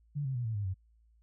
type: tone with pitch steps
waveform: sine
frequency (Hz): 144.9 / 132.87 / 121.85 / 111.73 / 102.46 / 93.96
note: D3 / C3 / B2 / A2 / G#2 / F#2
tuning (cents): -23 / +27 / -23 / +27 / -23 / +27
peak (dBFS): -31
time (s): 0.15-0.744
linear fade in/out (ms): 20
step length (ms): 99
effects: added 56 Hz sine -62 dBFS peak until 1.22 s